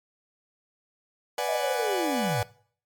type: chord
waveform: 40% pulse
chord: G# half-diminished seventh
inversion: first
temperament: equal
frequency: 493.9 / 587.3 / 740 / 830.6 Hz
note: B4 / D5 / F#5 / G#5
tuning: 0 / 0 / 0 / 0 cents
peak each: -31 dBFS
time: 1.38-2.43 s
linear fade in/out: 2 ms
type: linear sweep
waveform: sine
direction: down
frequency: 660 to 92.5 Hz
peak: -27 dBFS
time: 1.48-2.43 s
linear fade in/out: 10 ms
effects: noise-tail reverb RT60 0.5 s tail -20 dB re dry + MP3 96 kbps